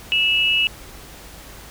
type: tone pair together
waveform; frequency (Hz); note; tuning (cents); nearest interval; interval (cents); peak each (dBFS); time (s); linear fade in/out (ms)
sine; 2637 / 2905; E7 / F#7; 0 / -32; major second; 168; -18; 0.12-0.67; 0
effects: added 50 Hz sine -44 dBFS peak until 1.7 s + pink hiss -41 dBFS RMS until 1.7 s